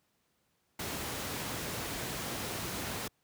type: noise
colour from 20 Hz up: pink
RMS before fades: -37 dBFS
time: 0.79-3.08 s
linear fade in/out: 5 ms
effects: pink hiss -75 dBFS RMS until 3.23 s + high-pass 80 Hz 12 dB/octave